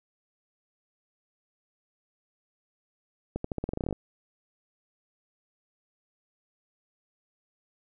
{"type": "accelerating click train", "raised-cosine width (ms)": 2, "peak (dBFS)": -17, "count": 14, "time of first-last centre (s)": [3.36, 3.927], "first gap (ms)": 84, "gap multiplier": 0.88, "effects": []}